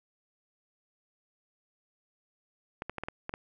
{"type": "clicks", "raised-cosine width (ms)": 0.5, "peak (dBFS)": -20, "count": 7, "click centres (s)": [2.821, 2.896, 2.983, 3.036, 3.085, 3.294, 3.339], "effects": []}